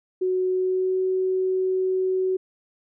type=tone with pitch glide; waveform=sine; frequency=370 to 374.3 Hz; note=F#4 to F#4; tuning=0 to +20 cents; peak=-20 dBFS; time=0.21-2.37 s; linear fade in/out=10 ms; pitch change=+20 cents; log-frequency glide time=0.49-1 s; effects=none

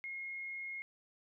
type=tone; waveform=sine; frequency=2152 Hz; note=C7; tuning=48 cents sharp; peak=-40 dBFS; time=0.04-0.82 s; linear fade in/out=0 ms; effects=none

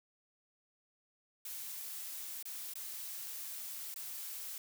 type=noise with dropouts; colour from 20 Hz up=blue; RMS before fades=-44 dBFS; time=1.45-4.58 s; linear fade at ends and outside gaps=2 ms; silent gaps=2.427-2.454 / 2.737-2.755 / 3.942-3.96 s; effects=none

